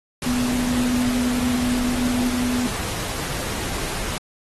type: tone in noise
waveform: sine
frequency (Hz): 246.9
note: B3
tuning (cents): 0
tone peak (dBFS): -20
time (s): 0.26-2.67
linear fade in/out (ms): 2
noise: pink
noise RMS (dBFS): -28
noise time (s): 0.22-4.18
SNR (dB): +5
effects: AAC 32 kbps